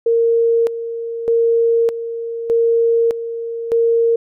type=tone with tremolo; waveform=sine; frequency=462.1 Hz; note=A#4; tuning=15 cents flat; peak=-11 dBFS; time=0.06-4.16 s; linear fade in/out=5 ms; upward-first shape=square; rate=0.82 Hz; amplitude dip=70%; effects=none

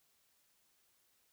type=silence; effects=white hiss -74 dBFS RMS until 1.32 s

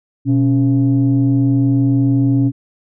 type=tone pair together; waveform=sine; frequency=123.47 / 277.2 Hz; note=B2 / C#4; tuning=0 / 0 cents; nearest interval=octave + major second; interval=1400 cents; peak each=-12 dBFS; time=0.25-2.52 s; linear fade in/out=50 ms; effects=tanh soft clip ceiling -6 dBFS

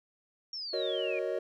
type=exponential sweep; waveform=sine; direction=down; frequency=5588 to 2349 Hz; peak=-36 dBFS; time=0.53-1.19 s; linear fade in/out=2 ms
type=chord; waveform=triangle; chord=D# minor seventh; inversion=first; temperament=equal; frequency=370 / 466.2 / 554.4 / 622.3 Hz; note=F#4 / A#4 / C#5 / D#5; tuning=0 / 0 / 0 / 0 cents; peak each=-34 dBFS; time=0.73-1.39 s; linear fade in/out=5 ms
effects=none

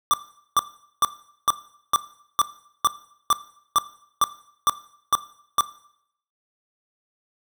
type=tone bursts; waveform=square; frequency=1174.7 Hz; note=D6; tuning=in tune; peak=-15 dBFS; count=13; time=0.11-5.608 s; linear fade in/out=0 ms; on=26 ms; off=430 ms; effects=noise-tail reverb RT60 0.7 s tail -17 dB re dry

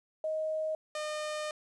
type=tone pair in turn; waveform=sine / sawtooth; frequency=627 / 608.4 Hz; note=D#5 / D#5; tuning=+13 / -39 cents; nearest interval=minor second; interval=52 cents; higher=first; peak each=-30 / -30 dBFS; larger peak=neither; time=0.24-0.75 / 0.95-1.51 s; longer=second; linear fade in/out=2 ms; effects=resampled to 22050 Hz + 11-bit

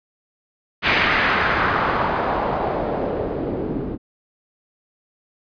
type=noise with low-pass filter sweep; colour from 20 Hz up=white; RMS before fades=-21 dBFS; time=0.82-3.98 s; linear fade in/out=50 ms; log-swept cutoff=2400 to 300 Hz; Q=1.7; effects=resampled to 11025 Hz

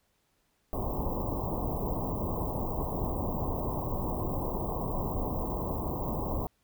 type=band-stop noise; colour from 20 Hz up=pink; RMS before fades=-32 dBFS; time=0.73-6.47 s; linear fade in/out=0 ms; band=1100 to 16000 Hz; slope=96 dB/octave; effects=pink hiss -73 dBFS RMS until 6.63 s

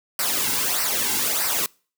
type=noise with flanger; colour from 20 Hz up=white; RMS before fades=-23 dBFS; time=0.19-1.66 s; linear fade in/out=2 ms; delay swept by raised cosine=0.29 to 1.69 ms; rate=1.6 Hz; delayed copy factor=-0.7; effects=noise-tail reverb RT60 0.4 s tail -26 dB re dry

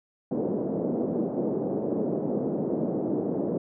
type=band-pass noise; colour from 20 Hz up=pink; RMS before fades=-28 dBFS; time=0.31-3.58 s; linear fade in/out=5 ms; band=190 to 540 Hz; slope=24 dB/octave; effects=none

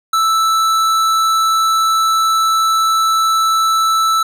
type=tone with tanh clipping; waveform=sine; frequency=1318.5 Hz; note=E6; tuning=in tune; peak=-13 dBFS; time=0.13-4.23 s; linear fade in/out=5 ms; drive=17 dB; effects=none

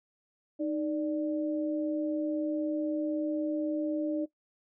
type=tone pair together; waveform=sine; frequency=308.8 / 587.3 Hz; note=D#4 / D5; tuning=-13 / 0 cents; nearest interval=major seventh; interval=1113 cents; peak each=-29 / -34 dBFS; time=0.59-4.26 s; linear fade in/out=20 ms; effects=noise-tail reverb RT60 0.1 s tail -17 dB re dry

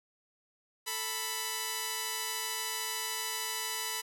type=tone pair together; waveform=5% pulse; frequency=440.5 / 987.8 Hz; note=A4 / B5; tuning=+2 / 0 cents; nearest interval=octave + major second; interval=1398 cents; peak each=-29 / -22 dBFS; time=0.86-4.02 s; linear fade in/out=20 ms; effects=none

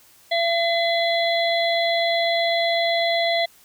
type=harmonic tone; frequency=677 Hz; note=E5; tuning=46 cents sharp; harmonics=1 / 3 / 5 / 6; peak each=-20 / -25 / -27 / -28 dBFS; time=0.31-3.46 s; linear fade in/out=10 ms; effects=white hiss -53 dBFS RMS until 3.64 s

